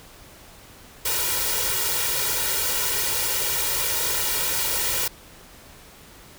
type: noise with comb filter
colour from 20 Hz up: white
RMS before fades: -24 dBFS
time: 1.05-5.08 s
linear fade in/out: 5 ms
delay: 2.1 ms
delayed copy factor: +1
effects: pink hiss -47 dBFS RMS until 6.38 s